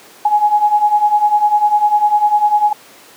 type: beating tone pair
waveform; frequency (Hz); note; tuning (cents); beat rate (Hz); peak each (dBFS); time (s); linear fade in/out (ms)
sine; 830 / 840; G#5 / G#5; -1 / +19; 10; -15 / -11; 0.25-2.73; 5
effects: pink hiss -41 dBFS RMS until 3.16 s + high-pass 300 Hz 12 dB/octave